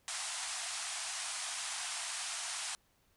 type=band-pass noise; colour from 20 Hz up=white; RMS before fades=-40 dBFS; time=0.08-2.75 s; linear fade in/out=0 ms; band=650 to 10000 Hz; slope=96 dB/octave; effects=pink hiss -72 dBFS RMS until 3.16 s